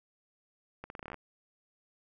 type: accelerating click train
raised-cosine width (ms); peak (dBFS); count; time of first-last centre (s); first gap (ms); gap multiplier
0.5; -27; 11; 0.84-1.143; 61; 0.83
effects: none